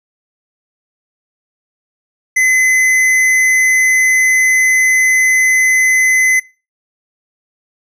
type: tone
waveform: square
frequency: 2035 Hz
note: C7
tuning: 49 cents flat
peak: -9 dBFS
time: 2.36-6.4 s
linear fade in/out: 10 ms
effects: noise-tail reverb RT60 0.3 s tail -20 dB re dry + low-pass 11000 Hz 12 dB/octave